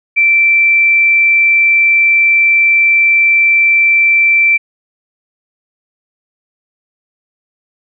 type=tone; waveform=sine; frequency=2340 Hz; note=D7; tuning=7 cents flat; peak=-6 dBFS; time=0.16-4.58 s; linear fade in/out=20 ms; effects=none